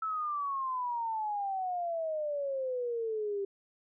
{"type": "exponential sweep", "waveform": "sine", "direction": "down", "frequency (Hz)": [1318.5, 392], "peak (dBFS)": -31, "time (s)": [0.02, 3.45], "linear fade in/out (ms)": 5, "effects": []}